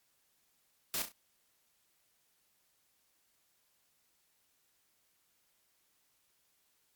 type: noise with echo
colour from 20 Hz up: white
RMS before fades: -35 dBFS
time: 0.94-1.02 s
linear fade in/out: 0 ms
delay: 33 ms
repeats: 3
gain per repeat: -8 dB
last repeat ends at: 1.119 s
effects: white hiss -74 dBFS RMS until 6.95 s + MP3 96 kbps